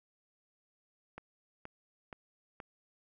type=click train; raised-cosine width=0.5 ms; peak=-29 dBFS; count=4; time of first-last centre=1.18-2.602 s; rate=2.11 Hz; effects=none